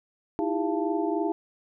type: tone cluster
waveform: sine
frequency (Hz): 317.7 / 340.7 / 401.2 / 687 / 880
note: D#4 / F4 / G4 / F5 / A5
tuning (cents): +36 / -43 / +40 / -29 / 0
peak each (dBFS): -28 / -31 / -30 / -33 / -34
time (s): 0.39-1.32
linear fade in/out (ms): 0
effects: none